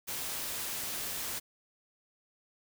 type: noise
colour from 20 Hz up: white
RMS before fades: -37 dBFS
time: 0.07-1.4 s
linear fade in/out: 20 ms
effects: none